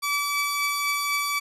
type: tone pair together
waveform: sawtooth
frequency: 1152 / 2300 Hz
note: D6 / D7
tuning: -34 / -37 cents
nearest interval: octave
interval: 1197 cents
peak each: -23 dBFS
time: 0.02-1.4 s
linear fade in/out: 20 ms
effects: resampled to 32000 Hz